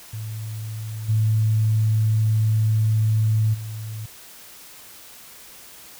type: tone with level steps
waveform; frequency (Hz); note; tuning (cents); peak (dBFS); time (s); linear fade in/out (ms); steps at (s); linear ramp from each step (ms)
sine; 109.2; A2; -13; -28 / -16 / -29; 0.13-4.06; 5; 1.08 / 3.53; 20
effects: white hiss -44 dBFS RMS until 5.99 s